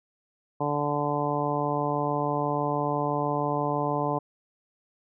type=harmonic tone; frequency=146.1 Hz; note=D3; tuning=9 cents flat; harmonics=1 / 2 / 3 / 4 / 5 / 6 / 7; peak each=-32 / -32 / -32 / -32 / -32 / -32 / -32 dBFS; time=0.6-4.19 s; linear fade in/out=10 ms; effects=none